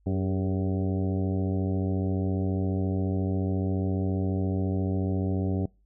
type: harmonic tone with a mistuned harmonic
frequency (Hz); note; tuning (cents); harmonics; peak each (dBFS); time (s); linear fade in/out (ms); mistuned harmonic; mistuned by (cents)
94.4; F#2; +35; 1 / 2 / 3 / 4 / 5 / 6 / 7 / 8; -27 / -30 / -32 / -36 / -42 / -42 / -43 / -46; 0.06-5.66; 5; 4; +62
effects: noise-tail reverb RT60 0.3 s tail -26 dB re dry + added 50 Hz sine -61 dBFS peak until 5.85 s